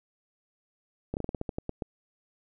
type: slowing click train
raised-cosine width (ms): 2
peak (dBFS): -18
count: 11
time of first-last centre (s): 1.14-1.822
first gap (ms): 29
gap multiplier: 1.18
effects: none